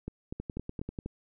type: two click trains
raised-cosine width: 3 ms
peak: -23 / -23 dBFS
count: 5 / 7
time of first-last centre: 0.08-1.06 / 0.4-0.988 s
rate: 4.08 / 10.2 Hz
effects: none